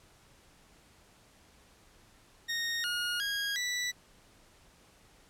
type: tone with pitch steps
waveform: 20% pulse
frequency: 1857 / 1435 / 1637 / 1967 Hz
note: A#6 / F6 / G#6 / B6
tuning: -7 / +47 / -25 / -7 cents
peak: -26 dBFS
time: 2.48-3.92 s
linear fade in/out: 20 ms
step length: 360 ms
effects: pink hiss -61 dBFS RMS until 5.29 s + low-pass 11000 Hz 12 dB/octave